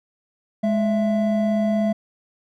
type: tone pair together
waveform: triangle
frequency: 209.8 / 666 Hz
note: G#3 / E5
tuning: +18 / +18 cents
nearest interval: octave + minor sixth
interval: 2000 cents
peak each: -17 / -21 dBFS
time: 0.63-1.93 s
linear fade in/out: 10 ms
effects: none